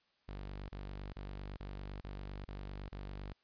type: tone bursts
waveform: sawtooth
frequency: 49 Hz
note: G1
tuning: in tune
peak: -39 dBFS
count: 7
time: 0.28-3.33 s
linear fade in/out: 10 ms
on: 410 ms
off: 30 ms
effects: white hiss -75 dBFS RMS until 3.43 s + resampled to 11025 Hz